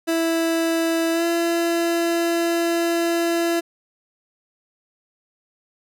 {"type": "tone with pitch glide", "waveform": "30% pulse", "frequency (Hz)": [329.6, 337.9], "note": ["E4", "E4"], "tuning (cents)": [0, 43], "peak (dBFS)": -16, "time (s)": [0.07, 3.61], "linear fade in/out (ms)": 20, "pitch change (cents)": 43, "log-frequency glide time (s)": [1.12, 1.24], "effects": []}